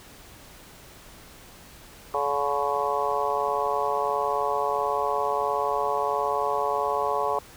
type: harmonic tone with a mistuned harmonic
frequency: 143 Hz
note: D3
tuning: 46 cents flat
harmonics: 3 / 4 / 5 / 6 / 7 / 8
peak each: -30 / -30 / -30 / -30 / -30 / -30 dBFS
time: 2.14-7.39 s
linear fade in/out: 2 ms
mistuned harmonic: 8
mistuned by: -64 cents
effects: pink hiss -48 dBFS RMS until 7.56 s